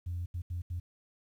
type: tone bursts at uneven times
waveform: sine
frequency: 87.31 Hz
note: F2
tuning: in tune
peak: -32 dBFS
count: 4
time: 0.06-0.26 / 0.34-0.42 / 0.5-0.62 / 0.7-0.8 s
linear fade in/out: 10 ms
effects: tanh soft clip ceiling -29 dBFS + 11-bit